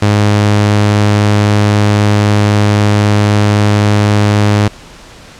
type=tone; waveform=sawtooth; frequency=103.83 Hz; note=G#2; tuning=in tune; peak=-3 dBFS; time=0.02-4.68 s; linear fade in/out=5 ms; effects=pink hiss -35 dBFS RMS until 5.39 s + low-pass 7000 Hz 12 dB/octave